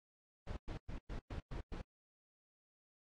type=noise bursts; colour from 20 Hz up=brown; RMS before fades=-43 dBFS; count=7; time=0.47-1.816 s; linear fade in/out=5 ms; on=98 ms; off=110 ms; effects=low-pass 5000 Hz 12 dB/octave + AAC 32 kbps